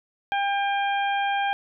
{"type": "harmonic tone", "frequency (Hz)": 800, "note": "G5", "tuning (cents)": 35, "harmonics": [1, 2, 3, 4], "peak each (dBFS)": [-23, -29, -33, -35], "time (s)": [0.32, 1.53], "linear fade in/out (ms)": 0, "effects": []}